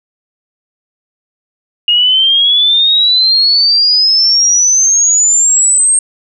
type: exponential sweep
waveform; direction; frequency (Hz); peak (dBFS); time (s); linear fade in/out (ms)
sine; up; 2850 to 8550; -6; 1.88-5.99; 2
effects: none